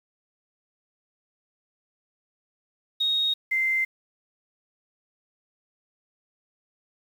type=tone pair in turn; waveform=sine; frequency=3746 / 2082 Hz; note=A#7 / C7; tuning=+8 / -9 cents; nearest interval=minor seventh; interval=1017 cents; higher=first; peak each=-21 dBFS; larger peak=neither; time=3-3.34 / 3.51-3.85 s; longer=neither; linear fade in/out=10 ms; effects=8-bit